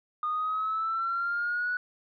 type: exponential sweep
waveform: sine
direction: up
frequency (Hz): 1222 to 1480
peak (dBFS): -26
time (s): 0.23-1.77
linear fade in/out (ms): 2
effects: tanh soft clip ceiling -22 dBFS